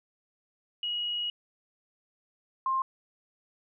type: tone pair in turn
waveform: sine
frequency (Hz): 2900 / 1057.8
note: F#7 / C6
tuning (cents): -35 / +19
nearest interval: octave + perfect fourth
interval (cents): 1746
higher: first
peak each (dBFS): -29 / -25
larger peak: second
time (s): 0.83-1.3 / 2.66-2.82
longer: first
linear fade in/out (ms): 2
effects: none